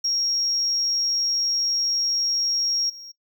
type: tone with level steps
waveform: triangle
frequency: 5588 Hz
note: F8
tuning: in tune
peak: -18 / -37 dBFS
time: 0.04-3.12 s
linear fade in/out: 10 ms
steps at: 2.89 s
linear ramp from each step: 10 ms
effects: noise-tail reverb RT60 0.1 s tail -21 dB re dry + tanh soft clip ceiling -17 dBFS